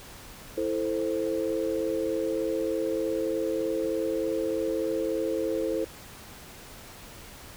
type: chord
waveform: sine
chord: A minor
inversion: second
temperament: equal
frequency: 329.6 / 440 / 523.3 Hz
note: E4 / A4 / C5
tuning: 0 / 0 / 0 cents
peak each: -30 dBFS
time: 0.57-5.85 s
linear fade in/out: 10 ms
effects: pink hiss -46 dBFS RMS until 7.56 s